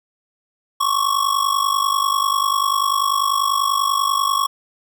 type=ring-modulated tone; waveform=square; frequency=1108.7 Hz; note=C#6; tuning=in tune; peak=-14 dBFS; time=0.8-4.47 s; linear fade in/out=10 ms; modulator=25.1 Hz; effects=none